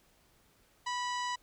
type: harmonic tone with a mistuned harmonic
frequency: 987.8 Hz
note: B5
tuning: in tune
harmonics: 1 / 2 / 3 / 4 / 5 / 6 / 7 / 8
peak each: -34 / -40 / -44 / -46 / -48 / -50 / -51 / -52 dBFS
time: 0.86-1.36 s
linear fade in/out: 10 ms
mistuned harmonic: 2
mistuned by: -29 cents
effects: pink hiss -67 dBFS RMS until 1.42 s